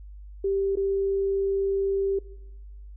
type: tone with dropouts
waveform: sine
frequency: 392 Hz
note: G4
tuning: in tune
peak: -22 dBFS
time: 0.44-2.19 s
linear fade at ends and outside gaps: 5 ms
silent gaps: 0.756-0.77 s
effects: noise-tail reverb RT60 1.0 s tail -20 dB re dry + added 50 Hz sine -40 dBFS peak until 2.96 s